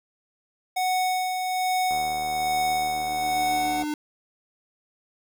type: tone with tremolo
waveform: square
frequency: 740 Hz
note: F#5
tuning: in tune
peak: -22 dBFS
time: 0.76-3.83 s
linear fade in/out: 10 ms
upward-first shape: sine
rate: 1.2 Hz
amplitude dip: 40%
type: click train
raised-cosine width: 1 ms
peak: -25 dBFS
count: 149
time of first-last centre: 1.91-3.837 s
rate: 76.8 Hz
type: tone with exponential growth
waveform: square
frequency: 300 Hz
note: D4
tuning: 37 cents sharp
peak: -26 dBFS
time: 2.23-3.94 s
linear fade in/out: 2 ms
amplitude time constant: 370 ms
effects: none